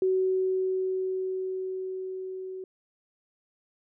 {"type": "tone with level ramp", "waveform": "sine", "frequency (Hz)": 375.4, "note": "F#4", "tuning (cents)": 25, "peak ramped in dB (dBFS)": [-21, -35], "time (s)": [0.02, 2.64], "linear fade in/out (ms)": 2, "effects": []}